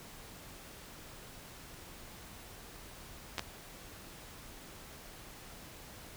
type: clicks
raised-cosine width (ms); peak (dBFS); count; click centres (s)
0.2; -17; 2; 3.382 / 3.394
effects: pink hiss -51 dBFS RMS until 6.16 s